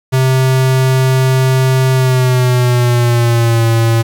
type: tone with pitch glide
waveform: square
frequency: 130.81 to 114.54 Hz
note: C3 to A#2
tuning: 0 to -30 cents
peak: -9 dBFS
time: 0.12-4.03 s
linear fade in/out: 20 ms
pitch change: -230 cents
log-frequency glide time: 1.93-3.65 s
effects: 7-bit